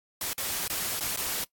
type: noise with dropouts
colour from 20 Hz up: white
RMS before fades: -31 dBFS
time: 0.21-1.44 s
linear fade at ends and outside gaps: 2 ms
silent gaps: 0.332-0.379 / 0.676-0.699 / 0.996-1.007 / 1.161-1.172 s
effects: noise-tail reverb RT60 0.1 s tail -22 dB re dry + AAC 64 kbps